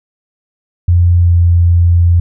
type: tone with pitch glide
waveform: sine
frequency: 87.31 to 86.26 Hz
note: F2 to F2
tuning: 0 to -21 cents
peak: -5 dBFS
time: 0.88-2.2 s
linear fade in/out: 5 ms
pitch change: -21 cents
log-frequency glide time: 1.19-1.33 s
effects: none